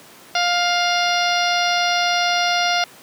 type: harmonic tone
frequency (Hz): 703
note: F5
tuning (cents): +11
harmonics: 1 / 2 / 3 / 4 / 5 / 6 / 7 / 8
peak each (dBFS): -20 / -23 / -25 / -26 / -27 / -28 / -28 / -29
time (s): 0.35-2.84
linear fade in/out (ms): 2
effects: pink hiss -44 dBFS RMS until 3.02 s + high-pass 200 Hz 12 dB/octave